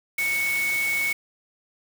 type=tone in noise; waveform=sine; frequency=2217 Hz; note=C#7; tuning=in tune; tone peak=-22 dBFS; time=0.18-1.13 s; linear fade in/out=5 ms; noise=white; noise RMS=-33 dBFS; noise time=0.18-1.13 s; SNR=+8 dB; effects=none